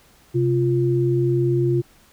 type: tone pair together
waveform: sine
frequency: 130.81 / 348.5 Hz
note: C3 / F4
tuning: 0 / -4 cents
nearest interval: octave + perfect fourth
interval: 1696 cents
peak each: -19 dBFS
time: 0.34-1.82 s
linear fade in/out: 20 ms
effects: pink hiss -54 dBFS RMS until 2.12 s